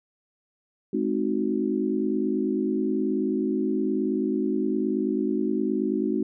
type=chord; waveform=sine; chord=Ab dominant seventh; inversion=none; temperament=equal with one note detuned; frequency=212.3 / 261.6 / 311.1 / 370 Hz; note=Ab3 / C4 / Eb4 / Gb4; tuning=+38 / 0 / 0 / 0 cents; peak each=-28 dBFS; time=0.93-6.23 s; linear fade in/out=5 ms; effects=none